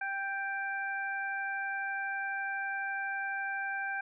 harmonic tone, 786 Hz, G5, 4 cents sharp, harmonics 1 / 2 / 3, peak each -38 / -34 / -43 dBFS, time 0.01-4.01 s, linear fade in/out 5 ms, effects none

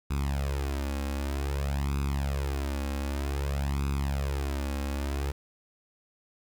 sawtooth tone with flanger, 69.7 Hz, C#2, 10 cents sharp, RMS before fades -30 dBFS, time 0.1-5.32 s, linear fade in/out 10 ms, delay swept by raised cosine 0.8 to 3.7 ms, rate 0.53 Hz, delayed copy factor +0.8, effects 9-bit

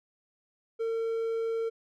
triangle tone, 454.1 Hz, A#4, 45 cents flat, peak -26 dBFS, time 0.79-1.7 s, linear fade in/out 20 ms, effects none

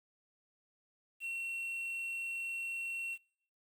triangle tone with quantisation, 2722 Hz, F7, 45 cents flat, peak -35 dBFS, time 1.2-3.18 s, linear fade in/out 50 ms, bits 10, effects noise-tail reverb RT60 0.7 s tail -25 dB re dry

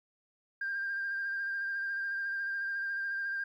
sine tone with vibrato, 1594 Hz, G6, 28 cents sharp, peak -31 dBFS, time 0.61-3.44 s, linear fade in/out 5 ms, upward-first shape sine, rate 14 Hz, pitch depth 23 cents each way, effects tanh soft clip ceiling -28 dBFS + 12-bit

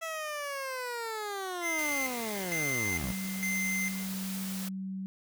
15% pulse linear sweep, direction down, 659.3 to 51.91 Hz, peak -28 dBFS, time 0.01-3.13 s, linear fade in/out 20 ms
square tone with tremolo, 2078 Hz, C7, 12 cents flat, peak -31 dBFS, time 1.61-4.07 s, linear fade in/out 50 ms, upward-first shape square, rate 1.1 Hz, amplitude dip 80%
white noise, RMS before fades -41 dBFS, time 1.78-4.69 s, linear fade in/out 10 ms
sine tone, 190.7 Hz, G3, 47 cents flat, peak -34 dBFS, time 3.04-5.06 s, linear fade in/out 0 ms
effects none

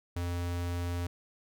square tone, 87.31 Hz, F2, in tune, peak -32 dBFS, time 0.16-1.07 s, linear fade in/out 5 ms, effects none

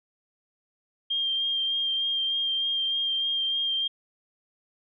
sine tone with vibrato, 3196 Hz, G7, 33 cents sharp, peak -24 dBFS, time 1.1-3.88 s, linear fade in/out 10 ms, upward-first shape sine, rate 3.3 Hz, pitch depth 17 cents each way, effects none

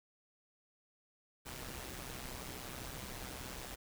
pink noise with amplitude modulation, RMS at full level -43 dBFS, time 1.45-3.76 s, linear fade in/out 20 ms, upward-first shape sine, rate 128 Hz, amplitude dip 65%, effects none

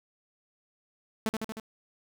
sawtooth tone with echo, 220 Hz, A3, in tune, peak -22 dBFS, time 1.26-1.29 s, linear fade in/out 0 ms, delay 77 ms, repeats 4, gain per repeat -3 dB, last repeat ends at 1.598 s, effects none

